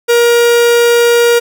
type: tone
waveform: 45% pulse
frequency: 473.4 Hz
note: A#4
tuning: 27 cents sharp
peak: -6 dBFS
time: 0.08-1.4 s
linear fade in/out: 20 ms
effects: none